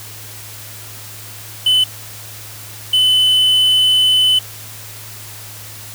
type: tone bursts at uneven times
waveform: triangle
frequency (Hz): 3020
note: F#7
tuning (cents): +35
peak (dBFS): -8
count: 2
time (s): 1.66-1.84 / 2.93-4.39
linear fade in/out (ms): 5
effects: added 106 Hz sine -37 dBFS peak until 5.94 s + white hiss -34 dBFS RMS until 5.94 s